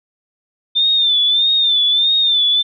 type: tone with vibrato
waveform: sine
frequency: 3576 Hz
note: A7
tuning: 27 cents sharp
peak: -11 dBFS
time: 0.75-2.63 s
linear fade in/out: 20 ms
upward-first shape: sine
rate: 1.6 Hz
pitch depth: 73 cents each way
effects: none